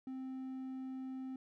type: tone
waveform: triangle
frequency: 261.6 Hz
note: C4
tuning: in tune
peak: -39 dBFS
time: 0.07-1.36 s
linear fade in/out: 2 ms
effects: none